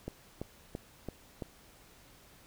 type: click train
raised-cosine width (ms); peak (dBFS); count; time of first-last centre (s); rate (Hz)
2; -24; 5; 0.08-1.422; 2.98
effects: pink hiss -59 dBFS RMS until 2.46 s